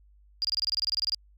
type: tone bursts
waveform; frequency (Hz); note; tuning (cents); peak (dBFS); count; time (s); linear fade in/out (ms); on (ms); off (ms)
sine; 4836; D8; +50; -24; 15; 0.42-1.146; 0; 26; 24
effects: added 50 Hz sine -55 dBFS peak until 1.37 s